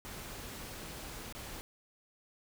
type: noise with dropouts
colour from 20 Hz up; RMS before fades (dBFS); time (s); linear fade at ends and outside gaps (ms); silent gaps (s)
pink; -45; 0.05-1.61; 0; 1.325-1.35
effects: none